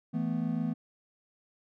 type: chord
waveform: triangle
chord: E suspended fourth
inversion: none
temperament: equal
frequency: 164.81 / 220 / 246.9 Hz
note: E3 / A3 / B3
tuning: 0 / 0 / 0 cents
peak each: -31 dBFS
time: 0.13-0.74 s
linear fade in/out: 20 ms
effects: none